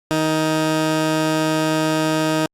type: tone pair together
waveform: 15% pulse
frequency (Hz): 156.9 / 313.8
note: D#3 / D#4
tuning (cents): +15 / +15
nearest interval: octave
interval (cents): 1200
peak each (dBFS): -15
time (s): 0.11-2.46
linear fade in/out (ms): 0
effects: low-pass 11000 Hz 12 dB/octave + Opus 48 kbps